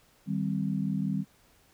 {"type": "chord", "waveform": "sine", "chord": "C minor", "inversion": "first", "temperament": "equal", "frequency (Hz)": [155.56, 196, 261.6], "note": ["Eb3", "G3", "C4"], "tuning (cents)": [0, 0, 0], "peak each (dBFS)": [-32, -29, -35], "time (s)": [0.26, 1.25], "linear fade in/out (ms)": 50, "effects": ["pink hiss -63 dBFS RMS until 1.73 s"]}